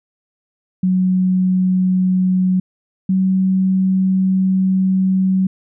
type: tone pair in turn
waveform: sine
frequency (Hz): 185 / 188.67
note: F#3 / F#3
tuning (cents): 0 / +34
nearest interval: unison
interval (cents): 34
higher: second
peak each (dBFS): -12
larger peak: neither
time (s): 0.83-2.6 / 3.09-5.47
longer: second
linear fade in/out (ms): 5
effects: none